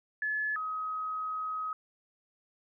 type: tone pair in turn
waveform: sine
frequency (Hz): 1717 / 1265.7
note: A6 / D#6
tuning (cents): -43 / +29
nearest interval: perfect fourth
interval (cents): 528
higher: first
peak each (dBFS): -29 / -32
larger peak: first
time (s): 0.22-0.56 / 0.56-1.73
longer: second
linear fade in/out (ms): 2
effects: none